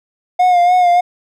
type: tone with vibrato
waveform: triangle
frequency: 715 Hz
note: F5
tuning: 41 cents sharp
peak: -6 dBFS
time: 0.39-1.01 s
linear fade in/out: 10 ms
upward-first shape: sine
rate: 3.4 Hz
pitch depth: 41 cents each way
effects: none